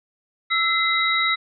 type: tone cluster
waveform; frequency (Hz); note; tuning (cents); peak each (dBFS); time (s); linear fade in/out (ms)
sine; 1322 / 2051 / 3837; E6 / C7 / A#7; +5 / -35 / +49; -23 / -21 / -23; 0.5-1.36; 20
effects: none